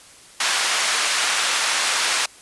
pink band-pass noise, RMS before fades -21 dBFS, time 0.4-2.26 s, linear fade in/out 5 ms, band 1200 to 9000 Hz, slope 12 dB/octave, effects white hiss -46 dBFS RMS until 2.41 s + resampled to 24000 Hz

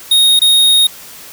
square tone with dropouts, 3729 Hz, A#7, in tune, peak -7 dBFS, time 0.11-0.87 s, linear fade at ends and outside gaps 5 ms, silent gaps 0.393-0.416 s, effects white hiss -34 dBFS RMS until 1.32 s

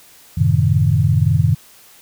sine chord, F# diminished seventh, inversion none, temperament equal with one note detuned, 92.5 / 110 / 132.33 / 155.56 Hz, F#2 / A2 / C3 / Eb3, 0 / 0 / +20 / 0 cents, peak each -17 dBFS, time 0.37-1.55 s, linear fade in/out 10 ms, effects white hiss -46 dBFS RMS until 2.01 s

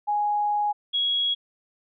sine tone pair in turn, 830.6 / 3322 Hz, G#5 / G#7, 0 / 0 cents, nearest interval 2 octaves, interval 2400 cents, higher second, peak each -21 dBFS, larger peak neither, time 0.07-0.73 / 0.93-1.35 s, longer first, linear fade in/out 20 ms, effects none

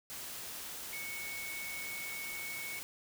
sine tone in noise, 2217 Hz, C#7, in tune, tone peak -41 dBFS, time 0.93-2.79 s, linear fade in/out 0 ms, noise white, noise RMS -44 dBFS, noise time 0.1-2.83 s, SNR 0 dB, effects none

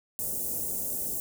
white band-stop noise, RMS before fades -32 dBFS, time 0.19-1.2 s, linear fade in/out 0 ms, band 600 to 7800 Hz, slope 24 dB/octave, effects none

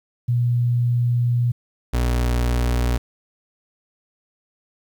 sine / 35% pulse tone pair in turn, 120.8 / 60.4 Hz, B2 / B1, -38 / -38 cents, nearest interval octave, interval 1200 cents, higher first, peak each -16 dBFS, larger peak neither, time 0.28-1.52 / 1.93-2.98 s, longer first, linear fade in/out 10 ms, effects 9-bit

